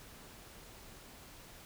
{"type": "silence", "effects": ["pink hiss -54 dBFS RMS until 1.65 s"]}